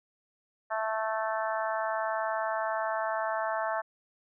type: harmonic tone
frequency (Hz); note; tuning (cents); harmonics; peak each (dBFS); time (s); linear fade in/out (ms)
219.8; A3; -2; 3 / 4 / 5 / 6 / 7 / 8; -32 / -34 / -36 / -38 / -39 / -40; 0.7-3.82; 20
effects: none

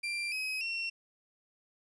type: tone with pitch steps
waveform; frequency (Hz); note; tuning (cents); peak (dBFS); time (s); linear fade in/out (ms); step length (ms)
35% pulse; 2369 / 2539 / 2721; D7 / D#7 / F7; +14 / +34 / -46; -31; 0.03-0.9; 10; 290
effects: resampled to 22050 Hz + 11-bit

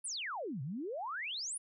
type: exponential two-way sweep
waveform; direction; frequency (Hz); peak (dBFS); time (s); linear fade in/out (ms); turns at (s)
sine; down then up; 10520 to 123.47 to 10520; -37; 0.04-1.58; 10; 0.62
effects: none

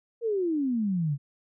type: exponential sweep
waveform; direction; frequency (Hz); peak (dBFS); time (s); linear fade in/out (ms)
sine; down; 480 to 135.1; -24; 0.21-1.18; 50
effects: none

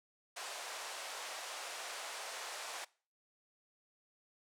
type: band-pass noise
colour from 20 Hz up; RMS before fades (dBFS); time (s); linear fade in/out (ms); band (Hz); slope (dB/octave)
pink; -45; 0.36-2.85; 10; 570 to 9800; 24
effects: noise-tail reverb RT60 0.4 s tail -22 dB re dry

